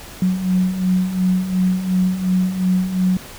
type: beating tone pair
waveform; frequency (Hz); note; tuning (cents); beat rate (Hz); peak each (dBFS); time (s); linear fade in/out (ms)
sine; 182.5 / 185.3; F#3 / F#3; -24 / +3; 2.8; -22 / -16; 0.22-3.17; 2
effects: pink hiss -37 dBFS RMS until 3.38 s